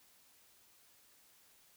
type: silence
effects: white hiss -66 dBFS RMS until 1.76 s